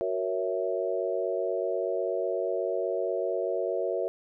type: chord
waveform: sine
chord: F# dominant seventh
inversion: none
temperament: equal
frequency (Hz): 370 / 466.2 / 554.4 / 659.3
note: F#4 / A#4 / C#5 / E5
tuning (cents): 0 / 0 / 0 / 0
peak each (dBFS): -32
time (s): 0.01-4.08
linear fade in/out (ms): 0
effects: none